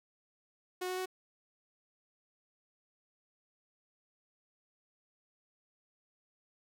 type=tone with pitch steps; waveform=sawtooth; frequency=365.3 / 368.5 / 371.7 Hz; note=F#4 / F#4 / F#4; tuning=-22 / -7 / +8 cents; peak=-31 dBFS; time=0.81-1.059 s; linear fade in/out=10 ms; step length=83 ms; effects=none